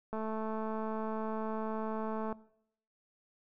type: click train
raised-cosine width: 1 ms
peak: -25 dBFS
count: 482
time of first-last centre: 0.13-2.326 s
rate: 219 Hz
effects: noise-tail reverb RT60 0.7 s tail -20 dB re dry